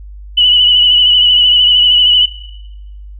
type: tone with vibrato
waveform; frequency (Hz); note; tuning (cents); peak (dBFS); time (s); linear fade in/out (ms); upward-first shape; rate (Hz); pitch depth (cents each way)
sine; 2960; F#7; 0; -5; 0.37-2.26; 10; triangle; 13; 46
effects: noise-tail reverb RT60 1.0 s tail -18 dB re dry + added 50 Hz sine -28 dBFS peak until 3.19 s